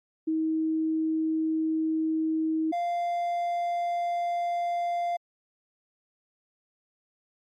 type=tone pair in turn; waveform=sine / triangle; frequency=317.8 / 695.1 Hz; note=D#4 / F5; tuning=+37 / -8 cents; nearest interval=octave + major second; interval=1355 cents; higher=second; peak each=-24 dBFS; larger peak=neither; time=0.27-2.72 / 2.72-5.17 s; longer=neither; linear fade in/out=10 ms; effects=Opus 48 kbps